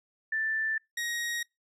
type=tone pair in turn; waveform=sine / sawtooth; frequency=1767 / 1885 Hz; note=A6 / A#6; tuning=+7 / +19 cents; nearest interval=minor second; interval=112 cents; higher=second; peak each=-27 dBFS; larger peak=neither; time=0.32-0.78 / 0.97-1.43 s; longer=neither; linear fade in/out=5 ms; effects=noise-tail reverb RT60 0.2 s tail -26 dB re dry + low-pass 12000 Hz 12 dB/octave